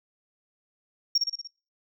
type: tone with echo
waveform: sine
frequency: 5550 Hz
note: F8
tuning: 12 cents flat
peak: -17 dBFS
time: 1.15-1.18 s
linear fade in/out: 5 ms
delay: 59 ms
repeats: 5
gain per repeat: -4 dB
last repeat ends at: 1.475 s
effects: noise-tail reverb RT60 0.4 s tail -25 dB re dry + tanh soft clip ceiling -15 dBFS